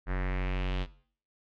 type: tone with low-pass filter sweep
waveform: square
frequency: 46.25 Hz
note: F#1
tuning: in tune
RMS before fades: -30 dBFS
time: 0.06-0.87 s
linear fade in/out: 50 ms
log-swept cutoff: 1700 to 3400 Hz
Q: 2.9
effects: noise-tail reverb RT60 0.5 s tail -18 dB re dry